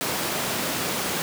pink high-pass noise, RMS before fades -27 dBFS, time 0.01-1.22 s, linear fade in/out 0 ms, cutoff 190 Hz, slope 12 dB/octave, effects none

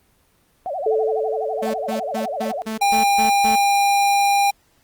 sine tone with vibrato, 650 Hz, E5, 24 cents flat, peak -23 dBFS, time 0.66-2.62 s, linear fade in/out 0 ms, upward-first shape sine, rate 12 Hz, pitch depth 290 cents each way
sine tone with exponential decay, 440 Hz, A4, in tune, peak -15 dBFS, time 0.86-3.39 s, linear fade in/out 5 ms, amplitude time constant 550 ms
sawtooth tone bursts, 220 Hz, A3, in tune, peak -20 dBFS, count 8, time 1.62-3.56 s, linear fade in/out 10 ms, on 120 ms, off 140 ms
square tone, 802 Hz, G5, 39 cents sharp, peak -15 dBFS, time 2.81-4.51 s, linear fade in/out 10 ms
effects pink hiss -60 dBFS RMS until 4.83 s + Opus 24 kbps

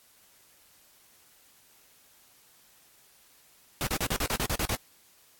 pink noise bursts, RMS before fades -29 dBFS, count 10, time 3.81-4.751 s, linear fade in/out 0 ms, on 59 ms, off 39 ms, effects white hiss -60 dBFS RMS until 5.39 s + AAC 64 kbps

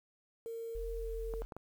sine tone with pitch glide, 458.2 to 451.4 Hz, A#4 to A4, -30 to +44 cents, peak -39 dBFS, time 0.46-1.42 s, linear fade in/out 0 ms, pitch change -26 cents, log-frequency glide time 0.96-1.08 s
sine tone, 43.42 Hz, F1, 9 cents flat, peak -39 dBFS, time 0.75-1.45 s, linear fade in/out 0 ms
clicks, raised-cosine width 1 ms, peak -31 dBFS, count 4, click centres 1.338 / 1.42 / 1.522 / 1.566 s
effects 10-bit

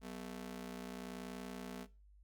sawtooth ring-modulated tone, 220 Hz, A3, in tune, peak -38 dBFS, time 0.01-1.87 s, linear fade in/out 50 ms, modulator 30.4 Hz, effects noise-tail reverb RT60 0.3 s tail -18 dB re dry + added 50 Hz sine -60 dBFS peak until 2.23 s

